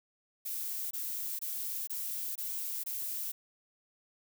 violet noise bursts, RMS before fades -37 dBFS, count 6, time 0.45-3.32 s, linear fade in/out 10 ms, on 460 ms, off 22 ms, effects none

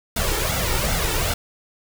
pink noise with flanger, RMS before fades -22 dBFS, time 0.16-1.34 s, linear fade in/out 5 ms, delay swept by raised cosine 1.4 to 2.26 ms, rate 2.6 Hz, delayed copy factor +0.7, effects none

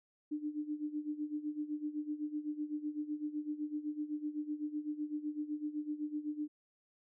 sine tone with tremolo, 299.8 Hz, D4, 36 cents sharp, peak -33 dBFS, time 0.31-6.48 s, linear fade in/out 10 ms, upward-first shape sine, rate 7.9 Hz, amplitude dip 80%, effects none

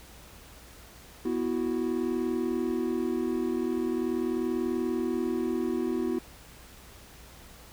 triangle chord, B suspended fourth, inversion none, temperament equal, 246.9 / 329.6 / 370 Hz, B3 / E4 / F#4, 0 / 0 / 0 cents, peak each -29 dBFS, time 1.25-6.19 s, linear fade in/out 5 ms, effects added 60 Hz sine -54 dBFS peak until 7.72 s + pink hiss -51 dBFS RMS until 7.72 s

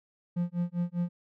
triangle tone with tremolo, 174.61 Hz, F3, in tune, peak -23 dBFS, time 0.36-1.09 s, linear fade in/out 10 ms, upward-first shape sine, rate 5 Hz, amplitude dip 100%, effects none

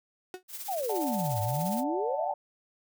35% pulse tone with exponential decay, 368.4 Hz, F#4, 7 cents flat, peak -32 dBFS, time 0.34-0.43 s, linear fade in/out 1 ms, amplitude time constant 19 ms
blue noise with tremolo, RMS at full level -37 dBFS, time 0.48-1.84 s, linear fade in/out 50 ms, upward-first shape triangle, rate 17 Hz, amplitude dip 65%
sine exponential two-way sweep, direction down then up, 833 to 100.9 to 833 Hz, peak -29 dBFS, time 0.68-2.32 s, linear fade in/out 10 ms, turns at 1.41 s
sine chord, D major, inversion none, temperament equal, 587.3 / 740 / 880 Hz, D5 / F#5 / A5, 0 / 0 / 0 cents, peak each -35 dBFS, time 0.89-2.34 s, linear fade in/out 5 ms
effects none

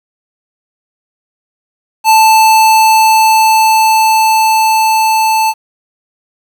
square tone with level ramp, 880 Hz, A5, in tune, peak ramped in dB -4 to -9 dBFS, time 2.04-5.54 s, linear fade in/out 50 ms, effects 7-bit

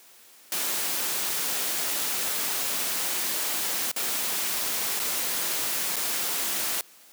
white noise with dropouts, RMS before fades -28 dBFS, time 0.52-6.81 s, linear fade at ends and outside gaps 1 ms, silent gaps 3.915-3.962 / 4.995-4.999 / 5.959-5.965 s, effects white hiss -53 dBFS RMS until 7.12 s + high-pass 200 Hz 12 dB/octave

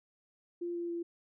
sine tone with pitch steps, 346.7 / 343.9 / 341.1 Hz, F4 / F4 / F4, -13 / -27 / -41 cents, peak -34 dBFS, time 0.61-1.03 s, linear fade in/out 10 ms, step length 140 ms, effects none

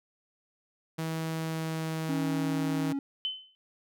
sawtooth tone with pitch glide, 161.3 to 158.35 Hz, E3 to D#3, -37 to +31 cents, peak -27 dBFS, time 0.98-2.93 s, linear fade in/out 10 ms, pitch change -32 cents, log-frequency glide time 1.33-2.67 s
triangle tone, 277.2 Hz, C#4, in tune, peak -27 dBFS, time 2.09-2.99 s, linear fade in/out 2 ms
sine tone with exponential decay, 3047 Hz, G7, 50 cents flat, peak -26 dBFS, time 3.25-3.55 s, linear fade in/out 0 ms, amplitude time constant 65 ms
effects none

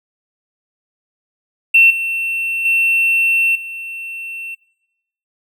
triangle tone with level steps, 2700 Hz, E7, 41 cents sharp, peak -3 / -16 / -10 / -24 dBFS, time 1.74-4.55 s, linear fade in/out 10 ms, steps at 1.9 / 2.65 / 3.55 s, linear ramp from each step 5 ms, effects noise-tail reverb RT60 0.9 s tail -22 dB re dry + tanh soft clip ceiling -3 dBFS

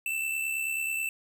square tone with amplitude modulation, 2661 Hz, E7, 16 cents sharp, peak -27 dBFS, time 0.06-1.09 s, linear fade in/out 2 ms, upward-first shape sine, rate 69.3 Hz, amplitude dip 50%, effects none

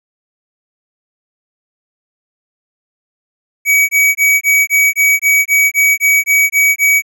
square tone bursts, 2268 Hz, C#7, 39 cents sharp, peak -8 dBFS, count 13, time 3.65-7.022 s, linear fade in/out 50 ms, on 240 ms, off 21 ms, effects none

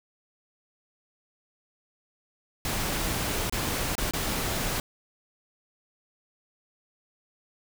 pink noise with dropouts, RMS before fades -29 dBFS, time 2.65-4.8 s, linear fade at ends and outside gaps 1 ms, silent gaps 3.497-3.524 / 3.953-3.98 / 4.11-4.135 s, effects none

